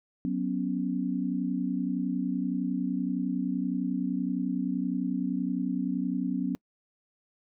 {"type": "chord", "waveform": "sine", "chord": "F# suspended fourth", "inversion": "none", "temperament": "just", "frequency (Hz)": [185, 246.7, 277.5], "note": ["F#3", "B3", "C#4"], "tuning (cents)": [0, -2, 2], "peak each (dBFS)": -31, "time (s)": [0.25, 6.55], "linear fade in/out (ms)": 0, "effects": ["noise-tail reverb RT60 0.1 s tail -26 dB re dry"]}